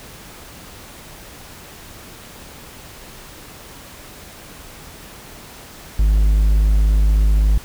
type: tone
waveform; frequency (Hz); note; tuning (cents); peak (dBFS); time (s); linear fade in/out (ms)
triangle; 51.91; G#1; 0; -9; 5.99-7.58; 5
effects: pink hiss -39 dBFS RMS until 7.64 s